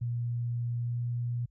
sine tone with pitch glide, 119.3 to 120.27 Hz, A#2 to B2, +41 to -45 cents, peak -29 dBFS, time 0.01-1.46 s, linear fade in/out 10 ms, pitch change +14 cents, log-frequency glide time 0.8-1.01 s, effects added 50 Hz sine -63 dBFS peak until 1.5 s

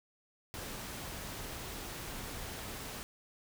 pink noise, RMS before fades -43 dBFS, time 0.54-3.03 s, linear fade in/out 0 ms, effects none

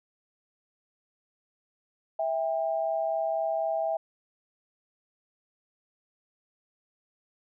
sine tone pair together, 655 / 799 Hz, E5 / G5, -11 / +33 cents, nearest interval minor third, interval 344 cents, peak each -27 / -31 dBFS, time 2.19-3.97 s, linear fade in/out 5 ms, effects none

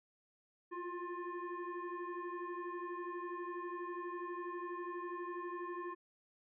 sine tone with frequency modulation, 358.1 Hz, F4, 43 cents sharp, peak -40 dBFS, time 0.71-5.95 s, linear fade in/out 20 ms, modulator 704 Hz, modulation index 1.5, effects none

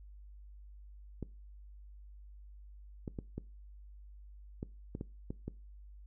clicks, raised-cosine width 3 ms, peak -26 dBFS, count 9, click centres 1.227 / 3.078 / 3.188 / 3.38 / 4.629 / 4.951 / 5.011 / 5.305 / 5.48 s, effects noise-tail reverb RT60 0.3 s tail -21 dB re dry + added 50 Hz sine -50 dBFS peak until 6.06 s

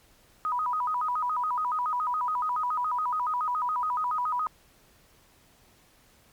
sine tone with vibrato, 1108.7 Hz, C#6, in tune, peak -25 dBFS, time 0.45-4.47 s, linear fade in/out 0 ms, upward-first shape square, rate 7.1 Hz, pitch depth 210 cents each way, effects pink hiss -60 dBFS RMS until 6.32 s + MP3 96 kbps

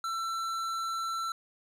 sine tone with tanh clipping, 1340 Hz, E6, 28 cents sharp, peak -33 dBFS, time 0.04-1.32 s, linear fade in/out 2 ms, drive 15 dB, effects none

